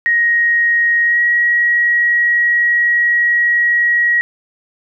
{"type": "tone with pitch glide", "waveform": "sine", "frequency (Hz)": [1879, 1904.1], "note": ["A#6", "A#6"], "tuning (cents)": [13, 36], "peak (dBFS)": -10, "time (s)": [0.06, 4.21], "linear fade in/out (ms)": 0, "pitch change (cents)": 23, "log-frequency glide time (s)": [1.04, 1.2], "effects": []}